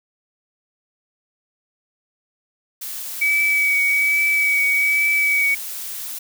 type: noise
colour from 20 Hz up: blue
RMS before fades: -30 dBFS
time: 2.81-6.19 s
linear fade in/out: 10 ms
type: tone with vibrato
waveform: sine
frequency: 2278 Hz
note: C#7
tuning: 47 cents sharp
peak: -15 dBFS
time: 3.21-5.55 s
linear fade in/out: 10 ms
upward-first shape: triangle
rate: 1.2 Hz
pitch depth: 23 cents each way
effects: none